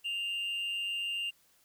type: tone with amplitude modulation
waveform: triangle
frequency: 2794 Hz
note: F7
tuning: in tune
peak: -28 dBFS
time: 0.04-1.31 s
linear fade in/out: 20 ms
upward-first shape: sine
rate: 195 Hz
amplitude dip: 45%
effects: tanh soft clip ceiling -24 dBFS + white hiss -67 dBFS RMS until 1.64 s